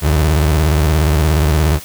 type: tone with vibrato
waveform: 30% pulse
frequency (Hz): 76.5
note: D#2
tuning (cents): -29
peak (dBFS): -8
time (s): 0.01-1.8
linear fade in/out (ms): 50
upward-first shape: square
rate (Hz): 17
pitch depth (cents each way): 120
effects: white hiss -34 dBFS RMS until 1.84 s